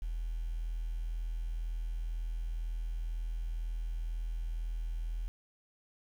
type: tone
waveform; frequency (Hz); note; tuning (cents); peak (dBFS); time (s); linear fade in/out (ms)
sine; 41.01; E1; -8; -32; 0.02-5.28; 0
effects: tanh soft clip ceiling -30 dBFS + 10-bit